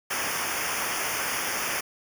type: noise with comb filter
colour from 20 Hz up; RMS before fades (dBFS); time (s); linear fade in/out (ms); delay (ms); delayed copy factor
pink; -29; 0.1-1.81; 10; 0.25; -1
effects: none